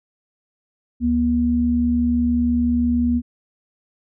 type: tone pair together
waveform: sine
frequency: 71.6 / 240.8 Hz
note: D2 / B3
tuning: -43 / -44 cents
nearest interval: octave + major sixth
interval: 2099 cents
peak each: -24 / -16 dBFS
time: 1-3.22 s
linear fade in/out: 50 ms
effects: none